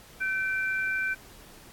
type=tone pair together; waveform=sine; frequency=1530.8 / 2356 Hz; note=G6 / D7; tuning=-42 / +5 cents; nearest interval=perfect fifth; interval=747 cents; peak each=-27 / -32 dBFS; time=0.2-1.15 s; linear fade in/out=20 ms; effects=pink hiss -51 dBFS RMS until 1.72 s + AAC 64 kbps